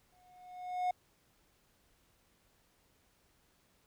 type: tone with exponential growth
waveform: triangle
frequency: 726 Hz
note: F#5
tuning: 33 cents flat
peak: -26 dBFS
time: 0.12-0.91 s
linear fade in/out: 5 ms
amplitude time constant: 170 ms
effects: pink hiss -71 dBFS RMS until 3.86 s